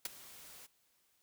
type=noise with ADSR envelope; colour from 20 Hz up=white; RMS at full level=-35 dBFS; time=0.05-0.67 s; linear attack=4 ms; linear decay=19 ms; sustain=-19 dB; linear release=17 ms; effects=white hiss -74 dBFS RMS until 1.22 s